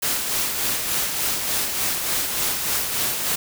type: noise with tremolo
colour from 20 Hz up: white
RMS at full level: -22 dBFS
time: 0.02-3.36 s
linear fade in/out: 10 ms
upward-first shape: sine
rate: 3.4 Hz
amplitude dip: 40%
effects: none